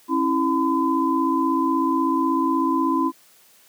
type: tone cluster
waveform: sine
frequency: 271.4 / 327.7 / 1014 Hz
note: C#4 / E4 / B5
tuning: -36 / -10 / +45 cents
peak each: -22 dBFS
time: 0.08-3.12 s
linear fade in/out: 50 ms
effects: white hiss -54 dBFS RMS until 3.68 s + high-pass 150 Hz 12 dB/octave